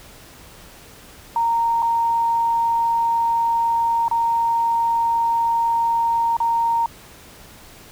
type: tone with dropouts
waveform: sine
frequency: 926 Hz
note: A#5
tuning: 12 cents flat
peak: -16 dBFS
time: 1.36-6.86 s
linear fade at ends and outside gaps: 2 ms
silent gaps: 1.822-1.826 / 4.082-4.112 / 6.368-6.402 s
effects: pink hiss -44 dBFS RMS until 7.91 s